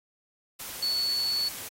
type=tone in noise; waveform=sine; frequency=4435 Hz; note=C#8; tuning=in tune; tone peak=-25 dBFS; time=0.82-1.49 s; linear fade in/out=10 ms; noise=white; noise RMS=-39 dBFS; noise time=0.59-1.69 s; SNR=+11 dB; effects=AAC 48 kbps